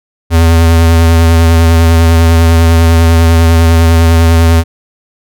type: tone with vibrato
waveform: square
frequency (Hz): 82.7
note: E2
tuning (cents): +6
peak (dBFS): -4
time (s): 0.3-4.64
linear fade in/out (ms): 50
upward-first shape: sine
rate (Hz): 10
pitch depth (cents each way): 22
effects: none